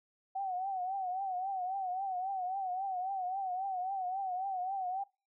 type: tone with vibrato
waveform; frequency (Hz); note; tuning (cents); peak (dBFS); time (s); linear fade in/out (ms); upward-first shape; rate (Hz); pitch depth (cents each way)
sine; 754; F#5; +32; -33; 0.35-5.04; 10; triangle; 3.7; 100
effects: noise-tail reverb RT60 0.3 s tail -24 dB re dry